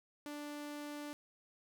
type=tone; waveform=sawtooth; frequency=293.7 Hz; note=D4; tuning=in tune; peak=-39 dBFS; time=0.26-1.13 s; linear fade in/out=0 ms; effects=none